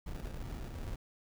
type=noise with sample-and-hold; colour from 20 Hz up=brown; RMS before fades=-41 dBFS; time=0.06-0.96 s; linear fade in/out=10 ms; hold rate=1050 Hz; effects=none

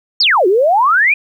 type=exponential two-way sweep; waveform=sine; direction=down then up; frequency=5588 to 350 to 2507 Hz; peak=-8 dBFS; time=0.2-1.14 s; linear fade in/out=5 ms; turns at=0.47 s; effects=8-bit

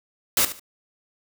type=noise with echo; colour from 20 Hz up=white; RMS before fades=-19 dBFS; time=0.37-0.45 s; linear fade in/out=2 ms; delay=73 ms; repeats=2; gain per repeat=-13 dB; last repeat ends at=0.596 s; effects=none

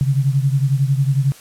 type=beating tone pair; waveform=sine; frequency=134.4 / 145.4 Hz; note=C3 / D3; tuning=+47 / -17 cents; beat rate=11 Hz; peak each=-15 / -19 dBFS; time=0.01-1.32 s; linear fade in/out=0 ms; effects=white hiss -43 dBFS RMS until 1.4 s + low-pass 12000 Hz 12 dB/octave

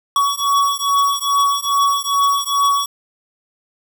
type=beating tone pair; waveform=square; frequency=1124 / 1126.4 Hz; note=C#6 / C#6; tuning=+24 / +27 cents; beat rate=2.4 Hz; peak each=-18 dBFS; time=0.16-2.86 s; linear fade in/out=2 ms; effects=8-bit

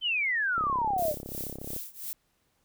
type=exponential sweep; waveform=sine; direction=down; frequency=3136 to 569 Hz; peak=-25 dBFS; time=0.01-1.15 s; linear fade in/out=50 ms
type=click train; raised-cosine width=2 ms; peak=-26 dBFS; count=41; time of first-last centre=0.58-1.763 s; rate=33.8 Hz
type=noise with tremolo; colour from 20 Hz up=violet; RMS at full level=-35 dBFS; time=0.98-2.13 s; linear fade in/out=0 ms; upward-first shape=triangle; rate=2.9 Hz; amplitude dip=95%
effects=pink hiss -72 dBFS RMS until 2.64 s

